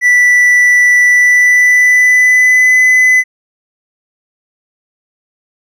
triangle tone with pitch glide, 1969 to 2012 Hz, B6 to B6, -6 to +32 cents, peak -3 dBFS, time 0.01-3.24 s, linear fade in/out 50 ms, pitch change +38 cents, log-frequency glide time 1.06-2.79 s, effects none

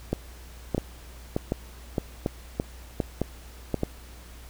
two click trains, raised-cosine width 2 ms, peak -11 / -11 dBFS, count 7 / 5, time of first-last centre 0.13-3.834 / 0.78-3.743 s, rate 1.62 / 1.35 Hz, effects added 60 Hz sine -44 dBFS peak until 4.49 s + pink hiss -50 dBFS RMS until 4.49 s

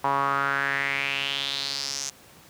sawtooth tone with band-pass filter sweep, 138.8 Hz, C#3, 3 cents sharp, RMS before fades -27 dBFS, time 0.04-2.1 s, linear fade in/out 5 ms, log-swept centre 950 to 6400 Hz, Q 4.6, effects pink hiss -51 dBFS RMS until 2.49 s + high-pass 80 Hz 12 dB/octave

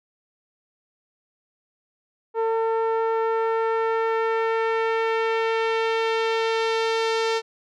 sawtooth tone with low-pass filter sweep, 450.5 Hz, A4, 41 cents sharp, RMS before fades -23 dBFS, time 2.34-7.42 s, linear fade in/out 50 ms, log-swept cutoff 940 to 5000 Hz, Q 1.2, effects none

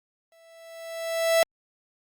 45% pulse tone with exponential growth, 660 Hz, E5, 2 cents sharp, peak -16 dBFS, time 0.32-1.43 s, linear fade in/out 1 ms, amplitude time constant 240 ms, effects Opus 48 kbps

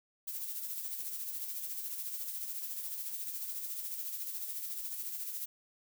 violet noise with tremolo, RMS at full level -38 dBFS, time 0.27-5.46 s, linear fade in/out 10 ms, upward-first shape sine, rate 14 Hz, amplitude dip 45%, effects none

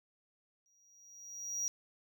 triangle tone with exponential growth, 5750 Hz, F8, 50 cents sharp, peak -30 dBFS, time 0.66-1.68 s, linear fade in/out 0 ms, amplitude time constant 220 ms, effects none

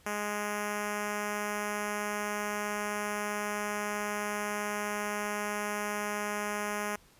5% pulse tone with notch filter, 207.7 Hz, G#3, in tune, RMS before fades -34 dBFS, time 0.06-6.96 s, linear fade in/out 5 ms, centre 3900 Hz, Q 1, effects pink hiss -61 dBFS RMS until 7.19 s + resampled to 32000 Hz

